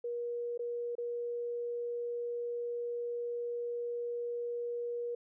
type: tone with dropouts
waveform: sine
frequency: 477.3 Hz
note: A#4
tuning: 41 cents sharp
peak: -34 dBFS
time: 0.04-5.15 s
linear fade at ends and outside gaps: 5 ms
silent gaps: 0.577-0.592 / 0.953-0.981 s
effects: none